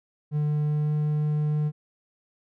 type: tone with pitch glide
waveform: triangle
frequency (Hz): 149.4 to 150.53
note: D3 to D3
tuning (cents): +30 to +43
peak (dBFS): -20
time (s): 0.31-1.72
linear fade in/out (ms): 50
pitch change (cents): +13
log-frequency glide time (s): 0.54-0.9
effects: none